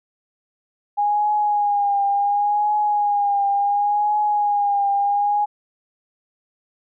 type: tone with vibrato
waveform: sine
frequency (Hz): 820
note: G#5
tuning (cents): -22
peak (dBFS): -16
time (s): 0.97-5.46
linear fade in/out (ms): 20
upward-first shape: triangle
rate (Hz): 0.7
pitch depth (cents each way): 45
effects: none